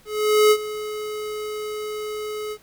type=tone with ADSR envelope; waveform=square; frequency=425.2 Hz; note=G#4; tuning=41 cents sharp; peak=-12 dBFS; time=0.05-2.58 s; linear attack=460 ms; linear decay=61 ms; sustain=-16 dB; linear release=60 ms; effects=pink hiss -54 dBFS RMS until 2.62 s